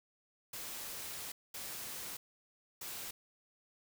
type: noise bursts at uneven times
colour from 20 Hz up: white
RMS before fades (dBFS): -44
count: 3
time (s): 0.53-1.32 / 1.54-2.17 / 2.81-3.11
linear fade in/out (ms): 5
effects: none